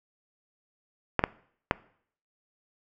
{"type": "clicks", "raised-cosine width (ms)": 0.5, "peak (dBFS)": -6, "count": 3, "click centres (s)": [1.193, 1.239, 1.711], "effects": ["noise-tail reverb RT60 0.6 s tail -21 dB re dry"]}